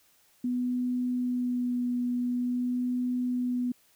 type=tone with vibrato; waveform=sine; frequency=246.9 Hz; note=B3; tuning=in tune; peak=-26 dBFS; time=0.44-3.72 s; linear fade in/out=5 ms; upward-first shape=sine; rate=0.47 Hz; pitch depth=13 cents each way; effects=white hiss -64 dBFS RMS until 3.95 s